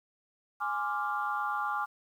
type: chord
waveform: sine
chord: D half-diminished seventh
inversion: second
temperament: equal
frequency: 830.6 / 1046.5 / 1174.7 / 1396.9 Hz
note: Ab5 / C6 / D6 / F6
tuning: 0 / 0 / 0 / 0 cents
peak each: -34 / -39 / -33 / -35 dBFS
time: 0.6-1.86 s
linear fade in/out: 20 ms
effects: tanh soft clip ceiling -19 dBFS + 10-bit